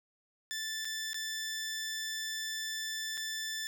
15% pulse tone with dropouts, 1760 Hz, A6, in tune, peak -29 dBFS, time 0.51-3.67 s, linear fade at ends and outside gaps 0 ms, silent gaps 0.847-0.853 / 1.132-1.144 / 3.172-3.176 s, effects none

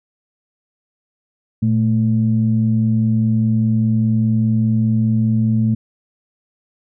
sine tone pair together, 115.07 / 220 Hz, A#2 / A3, -22 / 0 cents, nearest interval major seventh, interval 1122 cents, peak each -15 dBFS, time 1.62-5.75 s, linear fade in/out 10 ms, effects tanh soft clip ceiling -5 dBFS

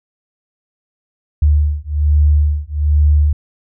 sine beating tone pair, 73.8 / 75 Hz, D2 / D2, +9 / +37 cents, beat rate 1.2 Hz, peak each -13 dBFS, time 1.42-3.33 s, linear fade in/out 5 ms, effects none

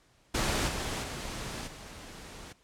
pink noise with level steps, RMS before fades -29 / -34 / -38 / -46 dBFS, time 0.34-2.53 s, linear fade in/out 10 ms, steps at 0.67 / 1.02 / 1.66 s, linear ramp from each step 20 ms, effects pink hiss -65 dBFS RMS until 2.63 s + low-pass 9000 Hz 12 dB/octave

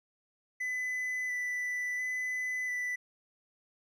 triangle tone with vibrato, 1995 Hz, B6, 17 cents sharp, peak -30 dBFS, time 0.6-2.96 s, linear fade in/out 10 ms, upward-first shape square, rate 0.72 Hz, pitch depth 10 cents each way, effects none

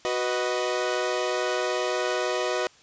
sawtooth chord, B major, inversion second, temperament equal, 370 / 493.9 / 622.3 Hz, F#4 / B4 / D#5, 0 / 0 / 0 cents, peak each -25 dBFS, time 0.05-2.67 s, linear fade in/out 0 ms, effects white hiss -55 dBFS RMS until 2.82 s + resampled to 16000 Hz

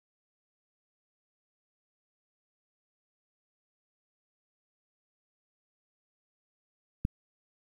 click, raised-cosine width 5 ms, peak -15 dBFS, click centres 7.051 s, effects 9-bit

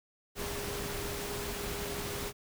sine tone in noise, 407.2 Hz, G#4, 34 cents flat, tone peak -41 dBFS, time 0.35-2.33 s, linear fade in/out 50 ms, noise pink, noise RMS -38 dBFS, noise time 0.35-2.33 s, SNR -6 dB, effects none

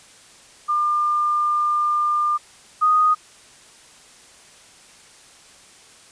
sine tone pair in turn, 1200 / 1241.6 Hz, D6 / D#6, +37 / -4 cents, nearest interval minor second, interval 59 cents, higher second, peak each -17 / -13 dBFS, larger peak second, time 0.68-2.38 / 2.81-3.15 s, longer first, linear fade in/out 20 ms, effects white hiss -48 dBFS RMS until 6.11 s + resampled to 22050 Hz

